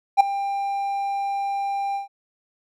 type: tone with ADSR envelope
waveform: triangle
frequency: 795 Hz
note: G5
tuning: 24 cents sharp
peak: -5 dBFS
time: 0.17-2.08 s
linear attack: 33 ms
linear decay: 8 ms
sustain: -16 dB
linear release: 130 ms
effects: none